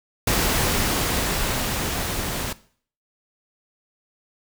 pink noise with level ramp, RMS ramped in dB -20 to -28 dBFS, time 0.27-2.53 s, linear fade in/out 5 ms, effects noise-tail reverb RT60 0.5 s tail -18 dB re dry

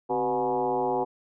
sine tone with frequency modulation, 611 Hz, D#5, 32 cents flat, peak -23 dBFS, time 0.09-1.05 s, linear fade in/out 20 ms, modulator 116 Hz, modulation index 2.7, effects none

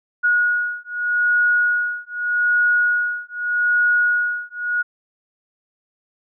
sine beating tone pair, 1450 / 1450.82 Hz, F#6 / F#6, -35 / -34 cents, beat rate 0.82 Hz, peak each -19 dBFS, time 0.23-4.83 s, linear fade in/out 20 ms, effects none

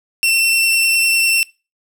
sawtooth tone with vibrato, 2699 Hz, E7, 40 cents sharp, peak -9 dBFS, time 0.23-1.43 s, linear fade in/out 0 ms, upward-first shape sine, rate 10 Hz, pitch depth 13 cents each way, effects noise-tail reverb RT60 0.3 s tail -24 dB re dry

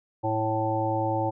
harmonic tone, 110 Hz, A2, in tune, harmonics 1 / 3 / 5 / 7 / 8, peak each -30 / -30 / -30 / -30 / -30 dBFS, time 0.23-1.31 s, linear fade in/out 20 ms, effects none

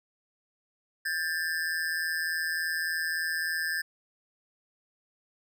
square ring-modulated tone, 1683 Hz, G#6, 23 cents sharp, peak -26 dBFS, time 1.05-3.82 s, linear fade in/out 10 ms, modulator 81.7 Hz, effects none

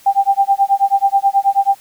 sine tone with tremolo, 791 Hz, G5, 15 cents sharp, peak -7 dBFS, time 0.06-1.75 s, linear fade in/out 5 ms, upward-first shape sine, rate 9.3 Hz, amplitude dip 100%, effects white hiss -46 dBFS RMS until 1.8 s

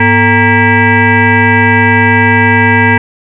sine tone with frequency modulation, 932.3 Hz, A#5, in tune, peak -4 dBFS, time 0-2.98 s, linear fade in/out 5 ms, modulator 345 Hz, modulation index 3.8, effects none

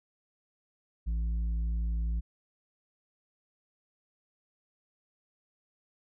triangle tone with tanh clipping, 56.1 Hz, A1, 34 cents sharp, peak -29 dBFS, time 1.06-2.21 s, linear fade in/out 20 ms, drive 10 dB, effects none

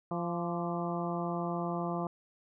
harmonic tone with a mistuned harmonic, 172.7 Hz, F3, 19 cents flat, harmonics 1 / 2 / 3 / 4 / 5 / 6 / 7, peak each -35 / -38 / -42 / -38 / -43 / -42 / -43 dBFS, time 0.11-2.07 s, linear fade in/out 2 ms, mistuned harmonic 7, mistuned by -47 cents, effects none

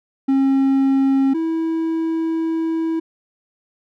triangle tone pair in turn, 270.3 / 325.5 Hz, C#4 / E4, -44 / -22 cents, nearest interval minor third, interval 322 cents, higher second, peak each -11 / -16 dBFS, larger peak first, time 0.28-1.34 / 1.34-3 s, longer second, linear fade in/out 10 ms, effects none

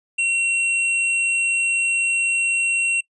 triangle tone with tanh clipping, 2732 Hz, F7, 39 cents flat, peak -19 dBFS, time 0.18-3.01 s, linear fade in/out 10 ms, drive 17 dB, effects noise-tail reverb RT60 0.1 s tail -23 dB re dry + resampled to 24000 Hz

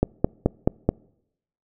click train, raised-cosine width 2 ms, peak -4 dBFS, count 5, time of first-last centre 0.03-0.89 s, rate 4.65 Hz, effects noise-tail reverb RT60 0.8 s tail -26 dB re dry

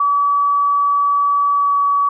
sine tone with pitch glide, 1144 to 1136.8 Hz, D6 to C#6, -46 to +43 cents, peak -12 dBFS, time 0-2.09 s, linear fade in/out 5 ms, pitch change -11 cents, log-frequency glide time 1.53-1.76 s, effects none

